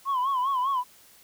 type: tone with vibrato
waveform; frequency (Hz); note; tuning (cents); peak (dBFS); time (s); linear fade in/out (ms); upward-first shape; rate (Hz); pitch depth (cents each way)
sine; 1050; C6; +6; -21; 0.05-0.84; 50; sine; 5; 110
effects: tanh soft clip ceiling -21 dBFS + white hiss -55 dBFS RMS until 1.23 s